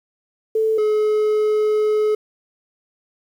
sine / triangle tone pair in turn, 440 / 426.7 Hz, A4 / G#4, 0 / +47 cents, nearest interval minor second, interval 53 cents, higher first, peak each -15 / -13 dBFS, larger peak second, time 0.55-0.78 / 0.78-2.15 s, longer second, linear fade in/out 5 ms, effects 8-bit

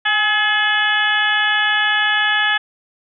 harmonic tone with a mistuned harmonic, 425.9 Hz, G#4, 44 cents sharp, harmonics 2 / 3 / 4 / 5 / 6 / 7 / 8, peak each -23 / -26 / -16 / -27 / -27 / -23 / -24 dBFS, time 0.05-2.58 s, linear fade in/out 10 ms, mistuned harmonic 2, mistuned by -43 cents, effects none

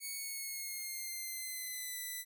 5% pulse tone with pitch glide, 2224 to 1992.8 Hz, C#7 to B6, +5 to +15 cents, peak -30 dBFS, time 0-2.25 s, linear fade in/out 50 ms, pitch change -190 cents, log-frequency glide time 0.16-1.97 s, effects none

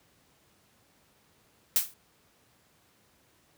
blue noise with exponential decay, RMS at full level -20 dBFS, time 1.76-1.94 s, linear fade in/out 1 ms, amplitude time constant 39 ms, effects pink hiss -65 dBFS RMS until 3.57 s + high-pass 80 Hz 12 dB/octave

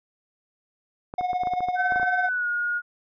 clicks, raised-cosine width 1 ms, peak -21 dBFS, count 12, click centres 1.139 / 1.21 / 1.332 / 1.435 / 1.472 / 1.536 / 1.606 / 1.686 / 1.922 / 1.96 / 1.998 / 2.031 s
triangle tone with tremolo, 726 Hz, F#5, 33 cents flat, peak -18 dBFS, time 1.18-2.29 s, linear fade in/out 5 ms, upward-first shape triangle, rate 18 Hz, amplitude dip 75%
sine tone with pitch glide, 1530 to 1435.8 Hz, G6 to F6, -42 to +48 cents, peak -23 dBFS, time 1.75-2.82 s, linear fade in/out 50 ms, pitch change -110 cents, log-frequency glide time 2.22-2.48 s
effects resampled to 11025 Hz

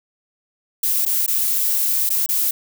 violet noise with dropouts, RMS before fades -19 dBFS, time 0.83-2.51 s, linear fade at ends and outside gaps 5 ms, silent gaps 1.053-1.061 / 1.263-1.278 / 2.093-2.102 / 2.262-2.289 s, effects none

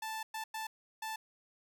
sawtooth tone bursts at uneven times, 880 Hz, A5, in tune, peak -34 dBFS, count 4, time 0.02-0.23 / 0.34-0.44 / 0.54-0.67 / 1.02-1.16 s, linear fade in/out 5 ms, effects none

